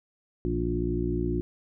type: harmonic tone with a mistuned harmonic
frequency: 59.1 Hz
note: A#1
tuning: 24 cents sharp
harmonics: 1 / 2 / 3 / 4 / 5 / 6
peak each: -31 / -34 / -34 / -36 / -32 / -30 dBFS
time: 0.45-1.41 s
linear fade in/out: 0 ms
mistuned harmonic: 3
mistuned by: -51 cents
effects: none